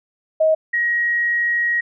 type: tone pair in turn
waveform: sine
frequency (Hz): 632 / 1893.9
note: D#5 / A#6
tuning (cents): +27 / +27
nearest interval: octave + perfect fifth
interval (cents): 1900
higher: second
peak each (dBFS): -12 / -16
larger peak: first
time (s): 0.4-0.55 / 0.73-1.81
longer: second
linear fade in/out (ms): 10
effects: none